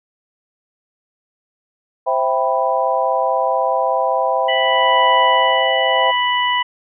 sine chord, C major seventh, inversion none, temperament equal, 523.3 / 659.3 / 784 / 987.8 Hz, C5 / E5 / G5 / B5, 0 / 0 / 0 / 0 cents, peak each -20 dBFS, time 2.06-6.12 s, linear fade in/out 20 ms
harmonic tone, 987 Hz, B5, 1 cent flat, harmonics 1 / 2 / 3, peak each -17 / -20 / -21 dBFS, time 4.48-6.63 s, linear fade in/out 10 ms
effects none

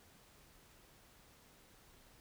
silence, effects pink hiss -64 dBFS RMS until 2.2 s

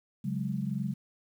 sine chord, C# suspended fourth, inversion none, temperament equal, 138.59 / 185 / 207.7 Hz, C#3 / F#3 / G#3, 0 / 0 / 0 cents, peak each -34 dBFS, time 0.24-0.94 s, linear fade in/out 10 ms, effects 10-bit

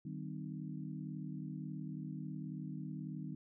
harmonic tone with a mistuned harmonic, 51 Hz, G#1, 31 cents flat, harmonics 3 / 4 / 5 / 6, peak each -44 / -46 / -48 / -50 dBFS, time 0.05-3.35 s, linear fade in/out 5 ms, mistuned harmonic 4, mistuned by -110 cents, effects none

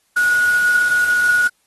sine tone in noise, 1455 Hz, F#6, 29 cents flat, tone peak -12 dBFS, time 0.16-1.48 s, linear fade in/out 10 ms, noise white, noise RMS -30 dBFS, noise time 0.16-1.48 s, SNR +15 dB, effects white hiss -63 dBFS RMS until 1.66 s + AAC 32 kbps

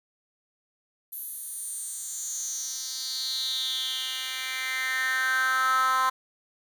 10% pulse tone with high-pass filter sweep, 260.1 Hz, C4, 10 cents flat, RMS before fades -29 dBFS, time 1.12-6.1 s, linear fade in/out 10 ms, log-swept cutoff 12000 to 1100 Hz, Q 5.7, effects none

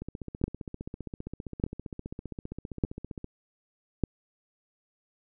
two click trains, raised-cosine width 3 ms, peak -24 / -11 dBFS, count 50 / 4, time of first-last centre 0.02-3.244 / 0.44-4.037 s, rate 15.2 / 0.834 Hz, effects none

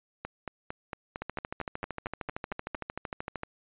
two click trains, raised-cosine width 0.5 ms, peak -19 / -20 dBFS, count 30 / 12, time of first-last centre 1.22-3.434 / 0.25-2.75 s, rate 13.1 / 4.4 Hz, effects resampled to 8000 Hz

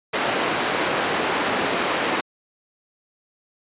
pink band-pass noise, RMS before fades -23 dBFS, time 0.13-2.21 s, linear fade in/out 10 ms, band 320 to 2900 Hz, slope 12 dB/octave, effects resampled to 8000 Hz

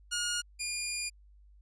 10% pulse tone pair in turn, 1432 / 2417 Hz, F6 / D7, +43 / +49 cents, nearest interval major sixth, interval 906 cents, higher second, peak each -22 / -23 dBFS, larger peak first, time 0.11-0.42 / 0.59-1.1 s, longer second, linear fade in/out 20 ms, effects added 50 Hz sine -55 dBFS peak until 1.61 s + resampled to 22050 Hz

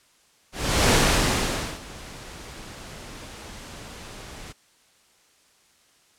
pink noise with ADSR envelope, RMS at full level -17 dBFS, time 0.52-4.53 s, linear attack 370 ms, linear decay 900 ms, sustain -23 dB, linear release 16 ms, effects white hiss -60 dBFS RMS until 6.18 s + low-pass 9000 Hz 12 dB/octave

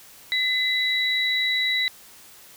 sine tone pair together, 2024 / 3912 Hz, B6 / B7, +42 / -17 cents, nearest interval major seventh, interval 1141 cents, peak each -23 dBFS, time 0.32-1.88 s, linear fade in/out 0 ms, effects white hiss -48 dBFS RMS until 2.56 s

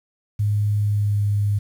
sine tone with pitch glide, 103.83 to 102.46 Hz, G#2 to G#2, 0 to -23 cents, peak -17 dBFS, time 0.39-1.59 s, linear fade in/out 10 ms, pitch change -23 cents, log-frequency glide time 0.8-1.25 s, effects 8-bit

